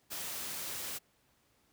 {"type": "noise", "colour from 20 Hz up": "white", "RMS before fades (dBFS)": -40, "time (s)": [0.1, 0.99], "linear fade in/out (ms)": 20, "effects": ["pink hiss -71 dBFS RMS until 1.72 s", "high-pass 60 Hz 12 dB/octave"]}